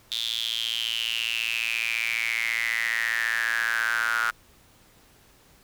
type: tone with high-pass filter sweep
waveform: square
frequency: 57.3 Hz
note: A#1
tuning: 29 cents flat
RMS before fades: -27 dBFS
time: 0.11-4.31 s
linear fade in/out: 10 ms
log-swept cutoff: 3600 to 1400 Hz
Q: 9.5
effects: pink hiss -57 dBFS RMS until 5.63 s